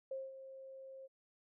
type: tone with ADSR envelope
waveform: sine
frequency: 533 Hz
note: C5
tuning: 32 cents sharp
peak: -38 dBFS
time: 0.11-1.08 s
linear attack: 5 ms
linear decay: 200 ms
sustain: -11 dB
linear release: 29 ms
effects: none